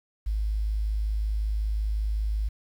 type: tone with quantisation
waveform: sine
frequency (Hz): 52.7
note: G#1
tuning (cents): +26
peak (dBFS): -24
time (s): 0.26-2.49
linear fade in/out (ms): 10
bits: 9
effects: none